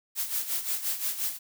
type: noise with tremolo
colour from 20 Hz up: blue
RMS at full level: -28 dBFS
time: 0.15-1.39 s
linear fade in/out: 50 ms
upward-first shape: sine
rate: 5.7 Hz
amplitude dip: 70%
effects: none